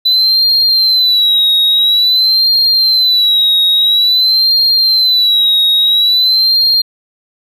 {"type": "tone with vibrato", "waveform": "triangle", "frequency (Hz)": 3988, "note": "B7", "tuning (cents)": 16, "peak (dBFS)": -5, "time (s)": [0.05, 6.82], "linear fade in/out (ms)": 10, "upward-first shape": "sine", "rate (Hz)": 0.49, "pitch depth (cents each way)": 94, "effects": ["tanh soft clip ceiling -2 dBFS"]}